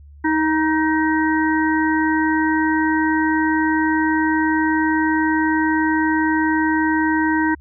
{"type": "harmonic tone with a mistuned harmonic", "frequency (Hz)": 314.6, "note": "D#4", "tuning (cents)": 19, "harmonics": [1, 3, 5, 6], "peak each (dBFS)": [-17, -22, -24, -25], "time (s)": [0.24, 7.55], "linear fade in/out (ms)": 10, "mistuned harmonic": 5, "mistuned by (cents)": -28, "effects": ["added 72 Hz sine -40 dBFS peak until 7.6 s"]}